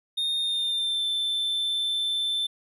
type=tone with pitch glide; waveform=triangle; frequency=3674 to 3541 Hz; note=A#7 to A7; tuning=-26 to +10 cents; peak=-23 dBFS; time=0.17-2.47 s; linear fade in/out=10 ms; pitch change=-64 cents; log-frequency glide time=0.38-1.05 s; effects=none